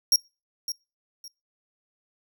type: tone with echo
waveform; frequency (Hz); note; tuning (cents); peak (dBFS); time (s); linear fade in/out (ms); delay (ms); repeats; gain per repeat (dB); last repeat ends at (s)
40% pulse; 5588; F8; 0; -15; 0.12-0.16; 2; 560; 2; -12; 1.28
effects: noise-tail reverb RT60 0.3 s tail -26 dB re dry